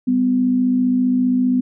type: tone pair together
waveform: sine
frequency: 196.79 / 251.9 Hz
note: G3 / B3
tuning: +7 / +34 cents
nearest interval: major third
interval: 427 cents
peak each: -23 / -14 dBFS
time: 0.07-1.61 s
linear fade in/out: 10 ms
effects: none